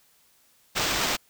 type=noise with sample-and-hold; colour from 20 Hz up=violet; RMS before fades=-26 dBFS; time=0.75-1.17 s; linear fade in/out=20 ms; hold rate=11025 Hz; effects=white hiss -62 dBFS RMS until 1.29 s